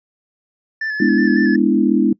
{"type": "tone with vibrato", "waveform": "triangle", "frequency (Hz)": 1741, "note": "A6", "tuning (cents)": -19, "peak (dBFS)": -18, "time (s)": [0.81, 1.56], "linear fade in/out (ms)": 5, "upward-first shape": "square", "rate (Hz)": 5.4, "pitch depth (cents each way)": 26}
{"type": "chord", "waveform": "sine", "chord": "E dominant seventh", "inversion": "first", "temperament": "equal", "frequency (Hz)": [207.7, 246.9, 293.7, 329.6], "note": ["G#3", "B3", "D4", "E4"], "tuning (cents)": [0, 0, 0, 0], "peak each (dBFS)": -17, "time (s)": [1, 2.13], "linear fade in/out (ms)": 5}
{"effects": ["noise-tail reverb RT60 0.1 s tail -22 dB re dry", "resampled to 16000 Hz"]}